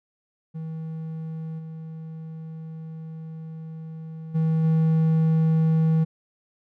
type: tone with level steps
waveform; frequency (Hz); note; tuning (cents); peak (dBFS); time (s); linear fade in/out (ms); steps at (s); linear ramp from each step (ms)
triangle; 160.3; E3; -48; -28 / -32 / -17 / -15; 0.54-6.05; 20; 1.58 / 4.34 / 4.63; 20
effects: none